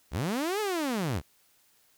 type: linear two-way sweep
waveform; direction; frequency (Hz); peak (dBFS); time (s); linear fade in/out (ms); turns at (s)
sawtooth; up then down; 50.1 to 437.7 to 60.5; -24; 0.11-1.22; 50; 0.6
effects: white hiss -65 dBFS RMS until 1.97 s